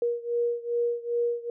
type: beating tone pair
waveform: sine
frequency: 473.8 / 476.3 Hz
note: A#4 / A#4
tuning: +28 / +37 cents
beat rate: 2.5 Hz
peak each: -27 / -29 dBFS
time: 0.02-1.5 s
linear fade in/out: 2 ms
effects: none